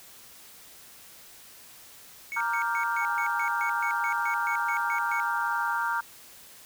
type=tone bursts; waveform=triangle; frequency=2217 Hz; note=C#7; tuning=in tune; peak=-30 dBFS; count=14; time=2.32-5.2 s; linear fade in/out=0 ms; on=85 ms; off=130 ms
type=chord; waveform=sine; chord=G minor seventh; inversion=first; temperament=equal; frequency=932.3 / 1174.7 / 1396.9 / 1568 Hz; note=Bb5 / D6 / F6 / G6; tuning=0 / 0 / 0 / 0 cents; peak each=-29 / -34 / -30 / -33 dBFS; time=2.36-6.01 s; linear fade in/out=10 ms
type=tone with tremolo; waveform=sine; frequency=827 Hz; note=G#5; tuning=8 cents flat; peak=-35 dBFS; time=3.01-5.77 s; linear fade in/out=10 ms; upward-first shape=triangle; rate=12 Hz; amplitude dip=60%
effects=white hiss -50 dBFS RMS until 6.65 s